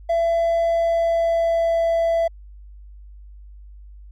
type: tone with pitch glide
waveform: triangle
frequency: 671 to 666.8 Hz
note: E5 to E5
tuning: +31 to +20 cents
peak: -14 dBFS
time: 0.09-2.28 s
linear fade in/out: 10 ms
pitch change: -11 cents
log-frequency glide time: 0.7-1.81 s
effects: tanh soft clip ceiling -10 dBFS + added 50 Hz sine -39 dBFS peak until 4.11 s